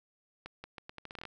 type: accelerating click train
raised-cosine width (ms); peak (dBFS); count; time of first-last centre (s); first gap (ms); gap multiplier
0.3; -27; 12; 0.46-1.253; 180; 0.79
effects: none